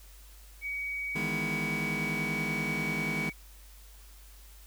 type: tone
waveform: sine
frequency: 2260 Hz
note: C#7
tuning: 33 cents sharp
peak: -32 dBFS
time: 0.61-3.33 s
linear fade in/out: 50 ms
type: chord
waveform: sawtooth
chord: E major seventh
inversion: third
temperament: just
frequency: 154.51 / 164.81 / 206 / 247.2 Hz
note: D#3 / E3 / G#3 / B3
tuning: -12 / 0 / -14 / +2 cents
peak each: -33 / -35 / -32 / -35 dBFS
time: 1.15-3.3 s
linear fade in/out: 10 ms
effects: added 50 Hz sine -50 dBFS peak until 4.66 s + white hiss -57 dBFS RMS until 4.66 s